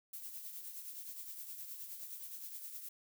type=noise with tremolo; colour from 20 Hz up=violet; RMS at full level=-45 dBFS; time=0.13-2.89 s; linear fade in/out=5 ms; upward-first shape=triangle; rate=9.6 Hz; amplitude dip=55%; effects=none